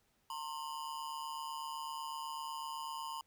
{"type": "ring-modulated tone", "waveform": "square", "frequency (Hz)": 987.8, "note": "B5", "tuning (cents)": 0, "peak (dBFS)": -38, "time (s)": [0.3, 3.21], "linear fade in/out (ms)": 2, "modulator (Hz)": 74, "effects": ["pink hiss -75 dBFS RMS until 3.26 s"]}